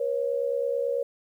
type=tone pair together; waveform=sine; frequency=480.9 / 550 Hz; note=B4 / C#5; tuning=-46 / -14 cents; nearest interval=major second; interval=232 cents; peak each=-27 dBFS; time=0-1.03 s; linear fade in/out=5 ms; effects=10-bit